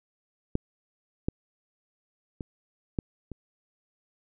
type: clicks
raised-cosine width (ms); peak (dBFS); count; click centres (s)
3; -12 / -13 / -22 / -14 / -25; 5; 0.554 / 1.285 / 2.408 / 2.988 / 3.317
effects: none